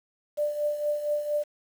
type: tone with tremolo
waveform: sine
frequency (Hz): 592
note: D5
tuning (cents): +14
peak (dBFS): -22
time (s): 0.37-1.44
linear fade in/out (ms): 20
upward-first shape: triangle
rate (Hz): 4.3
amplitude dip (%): 70
effects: 8-bit